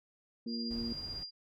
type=harmonic tone; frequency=116.54 Hz; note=A#2; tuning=in tune; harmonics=2 / 3 / 4; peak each=-36 / -48 / -51 dBFS; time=0.46-0.93 s; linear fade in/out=5 ms
type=tone with tremolo; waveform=sine; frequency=4800 Hz; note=D8; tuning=37 cents sharp; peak=-37 dBFS; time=0.47-1.31 s; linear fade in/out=50 ms; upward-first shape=triangle; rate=16 Hz; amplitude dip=55%
type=noise; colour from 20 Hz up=brown; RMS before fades=-47 dBFS; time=0.7-1.24 s; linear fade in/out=10 ms
effects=none